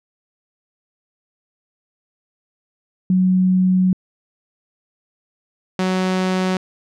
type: tone pair in turn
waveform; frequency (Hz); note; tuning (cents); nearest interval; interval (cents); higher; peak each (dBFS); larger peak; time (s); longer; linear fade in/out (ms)
sine / sawtooth; 185 / 185.93; F#3 / F#3; 0 / +9; unison; 9; second; -12 / -13; first; 3.1-3.93 / 5.79-6.57; first; 2
effects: low-pass 6000 Hz 12 dB/octave